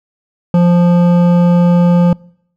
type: tone with hard clipping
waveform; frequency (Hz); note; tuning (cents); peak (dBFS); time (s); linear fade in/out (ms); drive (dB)
sine; 174.61; F3; 0; -8; 0.54-2.13; 2; 11
effects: noise-tail reverb RT60 0.7 s tail -26 dB re dry